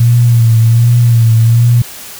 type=tone with vibrato; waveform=sine; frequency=116.54 Hz; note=A#2; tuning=in tune; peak=-4 dBFS; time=0-1.82 s; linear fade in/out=5 ms; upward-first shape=sine; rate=1.3 Hz; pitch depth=51 cents each way; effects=white hiss -29 dBFS RMS until 2.19 s